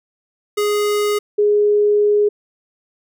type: tone pair in turn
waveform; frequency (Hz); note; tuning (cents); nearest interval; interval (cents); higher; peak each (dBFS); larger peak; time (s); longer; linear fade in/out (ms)
square / sine; 415.3 / 415.3; G#4 / G#4; 0 / 0; unison; 0; neither; -16 / -11; second; 0.57-1.19 / 1.38-2.29; second; 10
effects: none